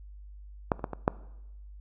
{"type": "clicks", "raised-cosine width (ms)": 1, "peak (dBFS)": [-9, -29, -16, -20, -7], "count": 5, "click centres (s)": [0.718, 0.794, 0.842, 0.933, 1.079], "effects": ["noise-tail reverb RT60 0.9 s tail -20 dB re dry", "added 50 Hz sine -44 dBFS peak until 1.8 s"]}